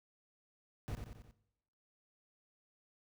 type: noise with echo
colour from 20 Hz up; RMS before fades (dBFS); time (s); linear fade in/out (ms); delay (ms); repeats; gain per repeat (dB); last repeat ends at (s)
brown; -40; 0.88-0.95; 0; 90; 4; -5; 1.31
effects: noise-tail reverb RT60 0.9 s tail -18 dB re dry